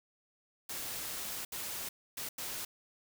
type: noise bursts at uneven times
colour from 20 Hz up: white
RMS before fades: -40 dBFS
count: 4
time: 0.69-1.45 / 1.52-1.89 / 2.17-2.29 / 2.38-2.65 s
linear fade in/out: 5 ms
effects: none